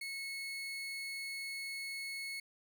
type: tone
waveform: 30% pulse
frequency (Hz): 2192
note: C#7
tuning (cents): -20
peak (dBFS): -37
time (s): 0.01-2.4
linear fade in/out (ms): 5
effects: none